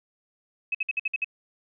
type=tone bursts; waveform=sine; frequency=2566 Hz; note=E7; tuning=47 cents flat; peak=-23 dBFS; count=7; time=0.72-1.245 s; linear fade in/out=5 ms; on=27 ms; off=56 ms; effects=none